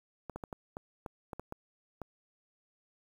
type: clicks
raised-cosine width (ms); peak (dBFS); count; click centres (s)
1; -26; 10; 0.297 / 0.36 / 0.438 / 0.528 / 0.769 / 1.062 / 1.332 / 1.396 / 1.524 / 2.017
effects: 9-bit